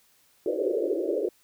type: band-pass noise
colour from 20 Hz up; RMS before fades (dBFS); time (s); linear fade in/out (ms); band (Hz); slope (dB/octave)
pink; -27; 0.46-1.29; 2; 320 to 580; 96
effects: white hiss -63 dBFS RMS until 1.43 s